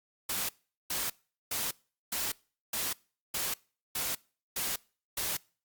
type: noise bursts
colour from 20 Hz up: white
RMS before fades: -33 dBFS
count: 9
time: 0.29-5.37 s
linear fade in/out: 5 ms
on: 200 ms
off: 410 ms
effects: noise-tail reverb RT60 0.4 s tail -24 dB re dry + Opus 48 kbps